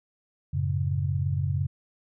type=chord; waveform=sine; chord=F# minor; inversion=none; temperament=equal; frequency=92.5 / 110 / 138.59 Hz; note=F#2 / A2 / C#3; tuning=0 / 0 / 0 cents; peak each=-27 / -33 / -27 dBFS; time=0.53-1.67 s; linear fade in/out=10 ms; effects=none